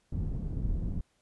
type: low-pass noise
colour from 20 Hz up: pink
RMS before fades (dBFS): -32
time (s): 0.12-1.01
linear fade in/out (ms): 5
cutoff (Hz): 170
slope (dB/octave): 12
effects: pink hiss -72 dBFS RMS until 1.21 s + resampled to 24000 Hz